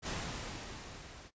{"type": "noise with level ramp", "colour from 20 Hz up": "pink", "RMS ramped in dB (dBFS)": [-37, -53], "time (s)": [0.02, 1.31], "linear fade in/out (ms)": 50, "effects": ["noise-tail reverb RT60 0.1 s tail -17 dB re dry", "resampled to 16000 Hz"]}